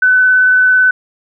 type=tone with vibrato; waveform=sine; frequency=1506 Hz; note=F#6; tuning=30 cents sharp; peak=-6 dBFS; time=0.02-0.91 s; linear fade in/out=5 ms; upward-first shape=sine; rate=18 Hz; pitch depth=11 cents each way; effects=none